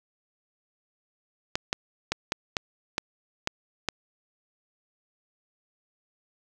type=clicks; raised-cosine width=0.2 ms; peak=-8 dBFS; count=8; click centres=1.555 / 1.729 / 2.12 / 2.321 / 2.568 / 2.981 / 3.474 / 3.887 s; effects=none